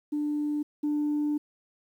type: tone pair in turn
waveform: sine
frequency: 296.4 / 296.4 Hz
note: D4 / D4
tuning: +16 / +16 cents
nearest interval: unison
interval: 0 cents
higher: neither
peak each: -25 / -23 dBFS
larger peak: second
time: 0.12-0.63 / 0.83-1.38 s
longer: second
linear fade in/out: 10 ms
effects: tanh soft clip ceiling -22 dBFS + 10-bit